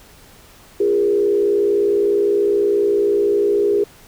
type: tone with frequency modulation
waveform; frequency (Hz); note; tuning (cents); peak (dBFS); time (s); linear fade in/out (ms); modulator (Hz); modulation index
sine; 407; G#4; -35; -13; 0.8-3.84; 5; 59.7; 0.77
effects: pink hiss -46 dBFS RMS until 4.07 s